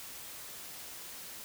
silence, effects white hiss -46 dBFS RMS until 1.44 s

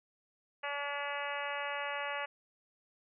harmonic tone, 286 Hz, D4, 46 cents flat, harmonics 2 / 3 / 4 / 5 / 6 / 7 / 8 / 9 / 10, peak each -42 / -42 / -43 / -45 / -43 / -43 / -47 / -46 / -47 dBFS, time 0.63-2.26 s, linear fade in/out 10 ms, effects none

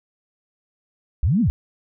sine linear two-way sweep, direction up then down, 49 to 253.1 to 49 Hz, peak -15 dBFS, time 1.23-1.5 s, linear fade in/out 0 ms, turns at 1.41 s, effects none

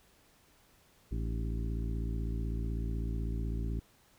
harmonic tone with a mistuned harmonic, 56 Hz, A1, 31 cents sharp, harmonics 1 / 2 / 3 / 4 / 5 / 6 / 7, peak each -33 / -39 / -43 / -45 / -47 / -49 / -50 dBFS, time 1.11-3.8 s, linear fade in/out 10 ms, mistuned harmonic 6, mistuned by -79 cents, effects pink hiss -65 dBFS RMS until 4.18 s

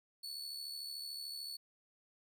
40% pulse tone with amplitude modulation, 4435 Hz, C#8, in tune, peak -39 dBFS, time 0.23-1.57 s, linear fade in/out 10 ms, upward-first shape sine, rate 73.5 Hz, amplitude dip 50%, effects none

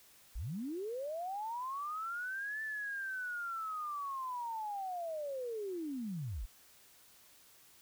sine linear two-way sweep, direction up then down, 34.65 to 1767 to 34.65 Hz, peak -37 dBFS, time 0.35-6.46 s, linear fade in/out 10 ms, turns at 2.62 s, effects white hiss -62 dBFS RMS until 7.81 s

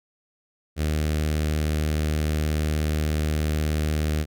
sawtooth tone with notch filter, 76.6 Hz, D#2, 27 cents flat, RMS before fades -24 dBFS, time 0.76-4.26 s, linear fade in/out 50 ms, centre 950 Hz, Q 1.3, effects none

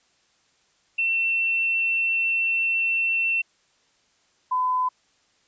sine tone pair in turn, 2697 / 1010.2 Hz, E7 / B5, +39 / +39 cents, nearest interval octave + perfect fourth, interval 1700 cents, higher first, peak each -20 dBFS, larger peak neither, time 0.98-3.42 / 4.51-4.89 s, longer first, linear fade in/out 10 ms, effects white hiss -64 dBFS RMS until 5.47 s + resampled to 16000 Hz

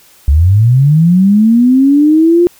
sine linear sweep, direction up, 66.1 to 354.5 Hz, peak -4 dBFS, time 0.28-2.47 s, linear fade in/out 0 ms, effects white hiss -44 dBFS RMS until 2.59 s

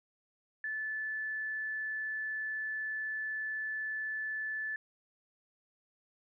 sine tone, 1742 Hz, A6, 18 cents flat, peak -34 dBFS, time 0.64-4.76 s, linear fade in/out 2 ms, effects none

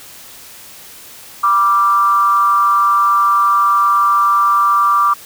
sine tone with frequency modulation, 1174.7 Hz, D6, in tune, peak -9 dBFS, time 1.43-5.14 s, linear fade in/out 10 ms, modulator 198 Hz, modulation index 0.49, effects white hiss -37 dBFS RMS until 5.25 s

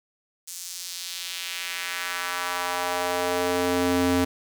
square tone with high-pass filter sweep, 88.9 Hz, F2, 31 cents sharp, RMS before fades -27 dBFS, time 0.47-4.25 s, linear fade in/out 10 ms, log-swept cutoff 7100 to 210 Hz, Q 1.4, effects none

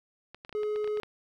clicks, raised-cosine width 0.3 ms, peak -28 dBFS, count 10, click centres 0.346 / 0.449 / 0.494 / 0.527 / 0.633 / 0.76 / 0.844 / 0.876 / 0.973 / 1.033 s
triangle tone, 422.7 Hz, G#4, 31 cents sharp, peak -26 dBFS, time 0.55-1 s, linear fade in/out 0 ms
effects none

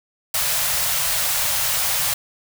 white band-stop noise, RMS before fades -21 dBFS, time 0.34-2.14 s, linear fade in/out 5 ms, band 170 to 520 Hz, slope 48 dB/octave, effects none

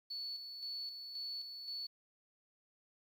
sine tone with tremolo, 4435 Hz, C#8, in tune, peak -39 dBFS, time 0.1-1.87 s, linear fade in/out 10 ms, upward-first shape square, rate 1.9 Hz, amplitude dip 50%, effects tanh soft clip ceiling -35 dBFS + 11-bit

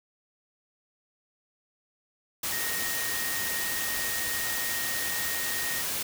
sine tone in noise, 1864 Hz, A#6, 1 cent flat, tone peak -34 dBFS, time 2.52-5.82 s, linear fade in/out 5 ms, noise white, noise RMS -31 dBFS, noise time 2.43-6.03 s, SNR -6 dB, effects none

